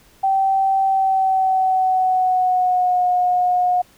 sine tone with pitch glide, 774 to 722.2 Hz, G5 to F#5, -22 to -42 cents, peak -14 dBFS, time 0.23-3.82 s, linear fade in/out 10 ms, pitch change -120 cents, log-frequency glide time 0.84-3.06 s, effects pink hiss -52 dBFS RMS until 3.97 s

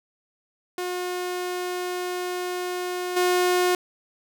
sawtooth tone with level steps, 360 Hz, F#4, 47 cents flat, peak -23 / -15 dBFS, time 0.78-3.75 s, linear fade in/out 2 ms, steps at 3.16 s, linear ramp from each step 10 ms, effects none

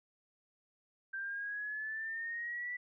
sine exponential sweep, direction up, 1568 to 1975.5 Hz, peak -37 dBFS, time 1.13-2.77 s, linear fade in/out 10 ms, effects none

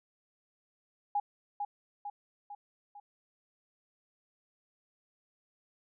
sine tone with echo, 820 Hz, G#5, 22 cents flat, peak -27 dBFS, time 1.15-1.2 s, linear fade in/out 5 ms, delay 450 ms, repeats 4, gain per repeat -5 dB, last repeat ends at 3 s, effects none

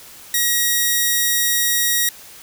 5% pulse tone, 1900 Hz, A#6, 33 cents sharp, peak -5 dBFS, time 0.34-2.09 s, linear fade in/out 2 ms, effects white hiss -41 dBFS RMS until 2.42 s

